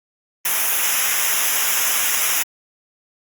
white noise with comb filter, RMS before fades -19 dBFS, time 0.45-2.43 s, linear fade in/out 5 ms, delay 0.23 ms, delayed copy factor -0.9, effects Opus 32 kbps

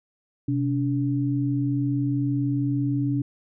sine tone pair together, 128.09 / 285.9 Hz, C3 / D4, -36 / -46 cents, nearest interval octave + major second, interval 1390 cents, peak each -24 dBFS, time 0.48-3.22 s, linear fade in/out 5 ms, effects none

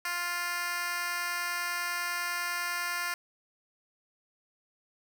10% pulse tone with high-pass filter, 350 Hz, F4, 4 cents sharp, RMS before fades -33 dBFS, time 0.05-3.14 s, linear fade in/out 2 ms, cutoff 1300 Hz, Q 0.92, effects 10-bit

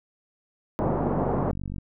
pink band-pass noise, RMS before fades -26 dBFS, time 0.79-1.51 s, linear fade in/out 0 ms, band 120 to 960 Hz, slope 24 dB/octave
click train, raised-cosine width 5 ms, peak -22 dBFS, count 48, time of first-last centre 0.8-1.783 s, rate 47.8 Hz
effects none

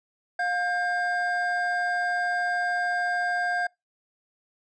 triangle tone pair together, 710.4 / 1597 Hz, F5 / G6, +29 / +32 cents, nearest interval octave + major second, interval 1403 cents, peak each -25 dBFS, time 0.39-3.67 s, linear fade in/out 5 ms, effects noise-tail reverb RT60 0.2 s tail -25 dB re dry + resampled to 22050 Hz

